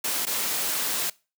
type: noise with dropouts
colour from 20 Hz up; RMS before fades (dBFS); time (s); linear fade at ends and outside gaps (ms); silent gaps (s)
white; -27; 0.04-1.1; 5; 0.254-0.267
effects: noise-tail reverb RT60 0.3 s tail -22 dB re dry + high-pass 200 Hz 12 dB/octave